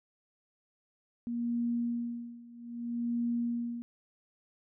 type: tone with tremolo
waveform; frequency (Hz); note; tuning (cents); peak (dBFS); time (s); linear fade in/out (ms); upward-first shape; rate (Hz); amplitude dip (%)
sine; 236.8; A#3; +27; -28; 1.27-3.82; 0; sine; 0.62; 90
effects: none